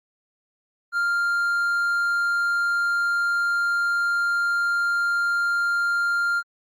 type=tone; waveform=triangle; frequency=1396.9 Hz; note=F6; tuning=in tune; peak=-18 dBFS; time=0.92-6.43 s; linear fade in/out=50 ms; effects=Opus 48 kbps